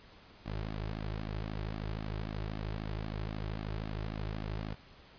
sawtooth tone with flanger, 53 Hz, G#1, 36 cents sharp, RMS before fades -38 dBFS, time 0.45-4.75 s, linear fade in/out 20 ms, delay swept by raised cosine 2 to 4.2 ms, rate 3.8 Hz, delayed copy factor -0.95, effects pink hiss -57 dBFS RMS until 5.18 s + resampled to 11025 Hz

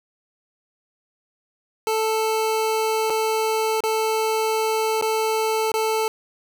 25% pulse tone with dropouts, 440 Hz, A4, in tune, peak -16 dBFS, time 1.87-6.08 s, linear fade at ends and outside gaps 1 ms, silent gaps 3.099-3.103 / 3.805-3.837 / 5.013-5.023 / 5.718-5.74 s, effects none

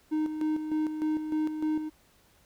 triangle tone with tremolo, 309.3 Hz, D#4, 10 cents flat, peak -23 dBFS, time 0.11-1.9 s, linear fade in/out 20 ms, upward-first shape square, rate 3.3 Hz, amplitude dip 55%, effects pink hiss -63 dBFS RMS until 2.45 s

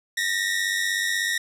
sawtooth tone pair together, 1823 / 1919.3 Hz, A#6 / B6, -39 / -50 cents, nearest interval minor second, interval 89 cents, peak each -22 dBFS, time 0.17-1.38 s, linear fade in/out 5 ms, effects low-pass 12000 Hz 12 dB/octave

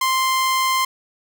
sawtooth tone, 1046.5 Hz, C6, in tune, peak -13 dBFS, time 0.01-0.85 s, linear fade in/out 5 ms, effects none

